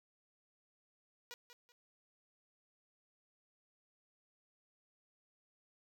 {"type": "tone with echo", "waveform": "5% pulse", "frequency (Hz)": 482.2, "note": "B4", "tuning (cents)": -41, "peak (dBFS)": -35, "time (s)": [1.31, 1.34], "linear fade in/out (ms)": 0, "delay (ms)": 190, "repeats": 2, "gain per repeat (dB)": -10, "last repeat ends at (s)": 1.72, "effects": []}